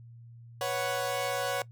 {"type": "chord", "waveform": "sawtooth", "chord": "B suspended second", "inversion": "none", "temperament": "equal", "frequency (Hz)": [493.9, 554.4, 740], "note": ["B4", "C#5", "F#5"], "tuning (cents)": [0, 0, 0], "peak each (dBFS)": [-32, -28, -30], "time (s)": [0.61, 1.62], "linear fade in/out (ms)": 2, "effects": ["noise-tail reverb RT60 0.1 s tail -20 dB re dry", "added 117 Hz sine -47 dBFS peak until 1.71 s"]}